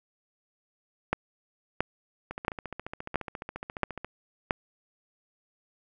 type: two click trains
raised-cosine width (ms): 0.5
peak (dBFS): -21 / -9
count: 26 / 6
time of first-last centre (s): 2.31-4.046 / 1.13-4.508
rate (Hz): 14.4 / 1.48
effects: none